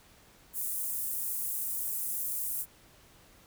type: high-pass noise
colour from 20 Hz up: pink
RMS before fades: -34 dBFS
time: 0.53-2.66 s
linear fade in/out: 50 ms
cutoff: 9900 Hz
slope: 24 dB/octave
effects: pink hiss -59 dBFS RMS until 3.46 s